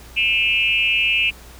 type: tone with frequency modulation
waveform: sine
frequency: 2630 Hz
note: E7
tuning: 5 cents flat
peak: -15 dBFS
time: 0.16-1.31 s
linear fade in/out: 20 ms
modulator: 218 Hz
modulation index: 1.1
effects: added 60 Hz sine -41 dBFS peak until 1.59 s + pink hiss -44 dBFS RMS until 1.59 s